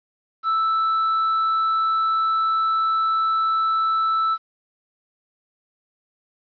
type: tone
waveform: triangle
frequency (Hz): 1318.5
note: E6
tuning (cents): 0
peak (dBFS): -16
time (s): 0.43-4.38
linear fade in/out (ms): 50
effects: resampled to 11025 Hz + 9-bit